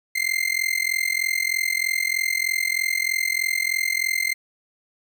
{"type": "tone with amplitude modulation", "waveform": "40% pulse", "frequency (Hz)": 2093, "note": "C7", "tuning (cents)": 0, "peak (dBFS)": -16, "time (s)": [0.15, 4.34], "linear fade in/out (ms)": 10, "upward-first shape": "sine", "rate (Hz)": 43.2, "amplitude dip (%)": 95, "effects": []}